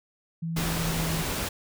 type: tone with pitch glide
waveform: sine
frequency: 164.81 to 162.92 Hz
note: E3 to E3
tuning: 0 to -20 cents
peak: -28 dBFS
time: 0.42-1.23 s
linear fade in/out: 10 ms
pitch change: -20 cents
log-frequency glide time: 0.84-1.05 s
type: noise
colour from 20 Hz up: pink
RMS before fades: -30 dBFS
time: 0.56-1.49 s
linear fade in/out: 10 ms
effects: none